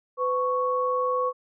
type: tone pair together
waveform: sine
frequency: 504 / 1108.7 Hz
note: B4 / C#6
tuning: +35 / 0 cents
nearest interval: octave + major second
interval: 1365 cents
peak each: -25 dBFS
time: 0.17-1.33 s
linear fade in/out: 50 ms
effects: none